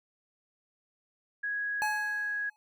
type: tone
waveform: sine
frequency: 1661.2 Hz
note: G#6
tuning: in tune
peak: -30 dBFS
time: 1.43-2.5 s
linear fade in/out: 10 ms
type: tone with exponential decay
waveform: square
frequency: 851 Hz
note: G#5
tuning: 42 cents sharp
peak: -28 dBFS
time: 1.82-2.56 s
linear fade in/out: 0 ms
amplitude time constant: 160 ms
effects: none